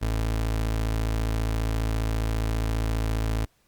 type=tone; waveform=30% pulse; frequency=54.8 Hz; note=A1; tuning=6 cents flat; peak=-21 dBFS; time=0.01-3.46 s; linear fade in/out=20 ms; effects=pink hiss -66 dBFS RMS until 3.67 s + Opus 48 kbps